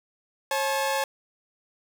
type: tone pair together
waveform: sawtooth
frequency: 542.4 / 861 Hz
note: C#5 / A5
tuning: -38 / -38 cents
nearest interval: minor sixth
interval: 800 cents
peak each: -23 dBFS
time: 0.51-1.04 s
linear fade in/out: 2 ms
effects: none